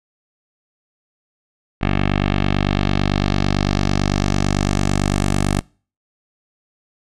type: tone with low-pass filter sweep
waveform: 10% pulse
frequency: 48.96 Hz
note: G1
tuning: 1 cent flat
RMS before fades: -18 dBFS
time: 1.81-5.61 s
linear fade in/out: 10 ms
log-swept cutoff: 2600 to 9400 Hz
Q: 1.7
effects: noise-tail reverb RT60 0.4 s tail -26 dB re dry